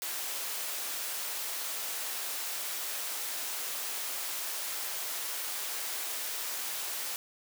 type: high-pass noise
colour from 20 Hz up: white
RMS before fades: -36 dBFS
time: 0.02-7.16 s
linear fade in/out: 0 ms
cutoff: 460 Hz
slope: 12 dB/octave
effects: none